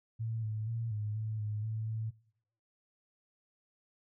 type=tone with pitch steps; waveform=sine; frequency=112.9 / 108.4 / 114.9 / 105.7 / 109.2 / 105.9 / 110.1 / 110.8 Hz; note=A2 / A2 / A#2 / G#2 / A2 / G#2 / A2 / A2; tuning=+45 / -25 / -25 / +31 / -13 / +34 / +2 / +13 cents; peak=-33 dBFS; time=0.19-2.11 s; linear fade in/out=20 ms; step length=240 ms; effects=noise-tail reverb RT60 0.8 s tail -25 dB re dry